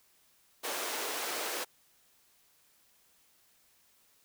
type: high-pass noise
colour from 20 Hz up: pink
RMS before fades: -36 dBFS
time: 0.63-1.65 s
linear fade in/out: 20 ms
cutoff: 360 Hz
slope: 24 dB/octave
effects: white hiss -67 dBFS RMS until 4.24 s